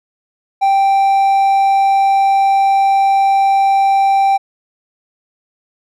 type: tone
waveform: triangle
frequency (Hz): 784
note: G5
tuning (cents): 0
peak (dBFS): -7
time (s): 0.61-4.38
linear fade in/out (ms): 20
effects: none